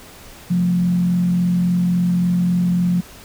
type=tone with frequency modulation; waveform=sine; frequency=177.4 Hz; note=F3; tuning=27 cents sharp; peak=-14 dBFS; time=0.5-3.01 s; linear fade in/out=10 ms; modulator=43.6 Hz; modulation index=0.39; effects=pink hiss -41 dBFS RMS until 3.24 s